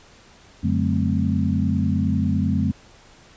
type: tone cluster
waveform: sine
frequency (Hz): 90.2 / 143.7 / 185.8 / 215.8 / 258.2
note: F#2 / D3 / F#3 / A3 / C4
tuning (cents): -44 / -37 / +7 / -33 / -23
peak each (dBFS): -23 / -27 / -25 / -23 / -26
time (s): 0.63-2.72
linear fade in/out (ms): 10
effects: pink hiss -50 dBFS RMS until 3.36 s + resampled to 16000 Hz